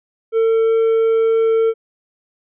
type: tone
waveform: triangle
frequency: 450.3 Hz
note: A4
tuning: 40 cents sharp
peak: -10 dBFS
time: 0.32-1.74 s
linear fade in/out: 50 ms
effects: resampled to 8000 Hz